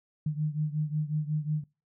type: beating tone pair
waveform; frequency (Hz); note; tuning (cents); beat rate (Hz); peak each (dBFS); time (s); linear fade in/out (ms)
sine; 150.6 / 156.1; D3 / D#3; +44 / +6; 5.5; -29 / -32; 0.26-1.64; 5
effects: noise-tail reverb RT60 0.3 s tail -24 dB re dry